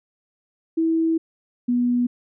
sine tone pair in turn, 325.7 / 244 Hz, E4 / B3, -21 / -21 cents, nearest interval perfect fourth, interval 500 cents, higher first, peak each -17 dBFS, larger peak neither, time 0.77-1.18 / 1.68-2.07 s, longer first, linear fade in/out 10 ms, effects none

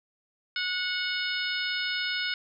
harmonic tone with a mistuned harmonic, 733 Hz, F#5, 16 cents flat, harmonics 2 / 3 / 4 / 5 / 6 / 7, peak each -32 / -34 / -35 / -36 / -37 / -37 dBFS, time 0.56-2.34 s, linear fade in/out 2 ms, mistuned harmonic 6, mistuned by -25 cents, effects none

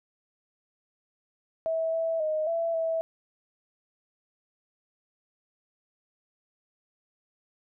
sine tone with pitch steps, 650 / 655 / 621 / 667 / 653 Hz, E5 / E5 / D#5 / E5 / E5, -24 / -11 / -3 / +20 / -17 cents, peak -25 dBFS, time 1.66-3.01 s, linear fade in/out 0 ms, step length 270 ms, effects none

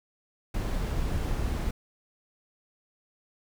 brown noise, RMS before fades -29 dBFS, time 0.54-1.71 s, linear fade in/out 5 ms, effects none

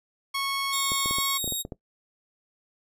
15% pulse tone, 1101 Hz, C#6, 12 cents flat, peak -20 dBFS, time 0.34-1.38 s, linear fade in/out 10 ms
10% pulse tone with pitch glide, 3685 to 3762 Hz, A#7 to A#7, -21 to +15 cents, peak -21 dBFS, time 0.72-1.63 s, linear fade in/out 20 ms, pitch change +36 cents, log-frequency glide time 1.04-1.23 s
clicks, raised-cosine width 2 ms, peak -21 dBFS, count 9, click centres 0.919 / 1.059 / 1.11 / 1.185 / 1.443 / 1.477 / 1.523 / 1.651 / 1.722 s
effects noise-tail reverb RT60 0.1 s tail -19 dB re dry + resampled to 32000 Hz

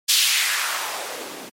blue noise with band-pass filter sweep, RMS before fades -23 dBFS, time 0.08-1.5 s, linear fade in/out 20 ms, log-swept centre 4100 to 230 Hz, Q 1.6, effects MP3 64 kbps

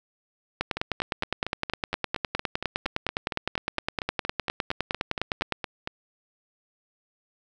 two click trains, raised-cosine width 0.3 ms, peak -9 / -14 dBFS, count 49 / 23, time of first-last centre 0.61-5.523 / 0.77-5.874 s, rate 9.77 / 4.31 Hz, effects none

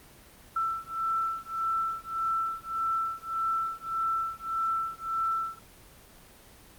sine beating tone pair, 1332 / 1333.7 Hz, E6 / E6, +18 / +20 cents, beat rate 1.7 Hz, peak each -31 dBFS, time 0.56-5.59 s, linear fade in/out 5 ms, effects pink hiss -53 dBFS RMS until 6.78 s + Opus 24 kbps

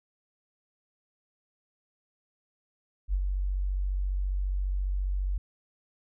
sine tone with ADSR envelope, 47.33 Hz, F#1, 40 cents sharp, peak -22 dBFS, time 3.08-5.38 s, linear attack 57 ms, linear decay 50 ms, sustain -4 dB, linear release 5 ms, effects none

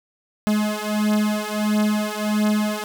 45% pulse beating tone pair, 210.8 / 212.3 Hz, G#3 / G#3, +26 / +38 cents, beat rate 1.5 Hz, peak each -22 dBFS, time 0.47-2.84 s, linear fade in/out 0 ms, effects none

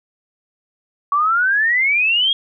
sine exponential sweep, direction up, 1123 to 3301 Hz, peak -13 dBFS, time 1.12-2.33 s, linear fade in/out 2 ms, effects none

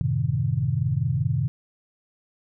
sine chord, F# diminished seventh, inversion none, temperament equal, 92.5 / 110 / 130.81 / 155.56 Hz, F#2 / A2 / C3 / Eb3, 0 / 0 / 0 / 0 cents, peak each -30 / -27 / -24 / -27 dBFS, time 0.01-1.48 s, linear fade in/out 0 ms, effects none

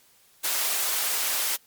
white high-pass noise, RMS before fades -26 dBFS, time 0.43-1.57 s, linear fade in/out 20 ms, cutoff 510 Hz, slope 12 dB/octave, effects white hiss -59 dBFS RMS until 1.66 s + MP3 96 kbps

